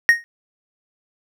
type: tone with exponential decay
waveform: triangle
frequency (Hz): 1864.7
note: A#6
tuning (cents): 0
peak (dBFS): -3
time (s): 0.09-0.24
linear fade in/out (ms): 0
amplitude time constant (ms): 31
effects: none